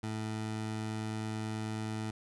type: tone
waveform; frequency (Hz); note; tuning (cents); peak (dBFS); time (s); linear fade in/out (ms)
20% pulse; 109.2; A2; -13; -30; 0.03-2.11; 5
effects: resampled to 24000 Hz